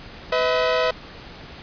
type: tone pair together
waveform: sawtooth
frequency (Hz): 501 / 640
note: B4 / D#5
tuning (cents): +25 / +49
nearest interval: major third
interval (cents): 424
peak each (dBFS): -17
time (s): 0.32-0.91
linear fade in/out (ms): 5
effects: pink hiss -40 dBFS RMS until 1.62 s + resampled to 11025 Hz